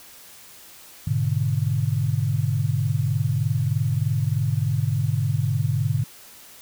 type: chord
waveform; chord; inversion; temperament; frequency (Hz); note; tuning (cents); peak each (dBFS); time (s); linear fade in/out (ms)
sine; G# diminished; none; equal; 103.83 / 123.47 / 146.83; G#2 / B2 / D3; 0 / 0 / 0; -24; 1.07-6.04; 5
effects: white hiss -46 dBFS RMS until 6.61 s